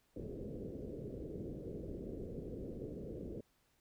white low-pass noise, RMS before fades -45 dBFS, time 0.16-3.41 s, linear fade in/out 5 ms, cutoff 500 Hz, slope 48 dB/octave, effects pink hiss -75 dBFS RMS until 3.8 s

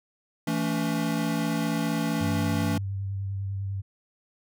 square chord, A major, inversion second, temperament equal with one note detuned, 164.81 / 220 / 284.2 Hz, E3 / A3 / C#4, 0 / 0 / +43 cents, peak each -30 dBFS, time 0.47-2.78 s, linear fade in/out 5 ms
sine tone with vibrato, 98 Hz, G2, in tune, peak -28 dBFS, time 2.2-3.82 s, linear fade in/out 20 ms, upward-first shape sine, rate 10 Hz, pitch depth 22 cents each way
effects none

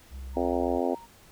triangle tone with vibrato, 65.41 Hz, C2, in tune, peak -34 dBFS, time 0.1-0.81 s, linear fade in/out 50 ms, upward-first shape triangle, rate 4 Hz, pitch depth 25 cents each way
sine tone with tremolo, 930 Hz, A#5, 4 cents flat, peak -40 dBFS, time 0.33-1.07 s, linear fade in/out 50 ms, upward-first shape sine, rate 10 Hz, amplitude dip 55%
harmonic tone, 87.31 Hz, F2, in tune, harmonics 3 / 4 / 5 / 6 / 7 / 8 / 9, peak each -30 / -31 / -32 / -33 / -33 / -34 / -35 dBFS, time 0.36-0.95 s, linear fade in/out 10 ms
effects pink hiss -55 dBFS RMS until 1.31 s

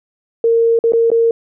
sine tone with dropouts, 460.2 Hz, A#4, 22 cents flat, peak -9 dBFS, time 0.44-1.31 s, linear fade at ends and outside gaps 2 ms, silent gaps 0.79-0.839 / 0.922-0.934 / 1.103-1.116 s, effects none

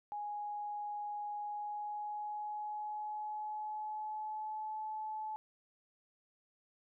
sine tone with pitch glide, 830.6 to 863.4 Hz, G#5 to A5, 0 to -33 cents, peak -38 dBFS, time 0.12-5.36 s, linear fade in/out 0 ms, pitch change +67 cents, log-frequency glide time 1.39-4.79 s, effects none

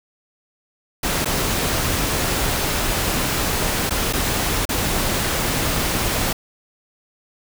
pink noise with dropouts, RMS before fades -21 dBFS, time 1.03-6.33 s, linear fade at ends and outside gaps 5 ms, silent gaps 1.247-1.256 / 3.896-3.906 / 4.128-4.133 / 4.654-4.69 s, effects none

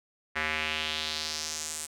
square tone with band-pass filter sweep, 77.78 Hz, D#2, in tune, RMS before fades -33 dBFS, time 0.35-1.87 s, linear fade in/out 20 ms, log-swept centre 1900 to 8600 Hz, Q 2.5, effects none

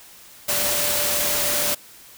sine tone in noise, 587.3 Hz, D5, in tune, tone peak -30 dBFS, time 0.48-1.75 s, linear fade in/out 10 ms, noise white, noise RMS -22 dBFS, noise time 0.48-1.75 s, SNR -11 dB, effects white hiss -46 dBFS RMS until 2.17 s

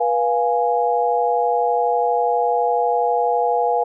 sine chord, F diminished, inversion second, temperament equal with one note detuned, 485.7 / 698.5 / 830.6 Hz, Cb5 / F5 / Ab5, -29 / 0 / 0 cents, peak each -20 dBFS, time 0-3.84 s, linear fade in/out 10 ms, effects none

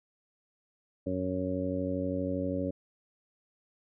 harmonic tone, 92.5 Hz, F#2, in tune, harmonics 1 / 2 / 3 / 4 / 5 / 6, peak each -38 / -37 / -33 / -43 / -39 / -35 dBFS, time 1.06-2.71 s, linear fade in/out 10 ms, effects none

